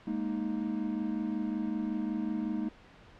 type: chord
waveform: triangle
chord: Ab suspended second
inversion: none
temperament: equal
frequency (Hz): 207.7 / 233.1 / 311.1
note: Ab3 / Bb3 / Eb4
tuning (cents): 0 / 0 / 0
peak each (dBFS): -33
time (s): 0.07-2.69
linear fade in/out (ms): 5
effects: pink hiss -55 dBFS RMS until 3.19 s + low-pass 3000 Hz 12 dB/octave